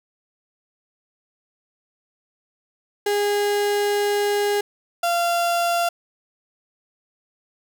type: tone pair in turn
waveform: 35% pulse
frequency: 410 / 689.5 Hz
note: G#4 / F5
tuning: -22 / -22 cents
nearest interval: major sixth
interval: 900 cents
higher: second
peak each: -17 dBFS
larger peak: neither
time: 3.06-4.61 / 5.03-5.89 s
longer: first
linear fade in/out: 5 ms
effects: none